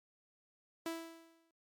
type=tone with exponential decay; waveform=sawtooth; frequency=329.6 Hz; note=E4; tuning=in tune; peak=-32 dBFS; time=0.86-1.51 s; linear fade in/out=2 ms; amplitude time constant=140 ms; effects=MP3 96 kbps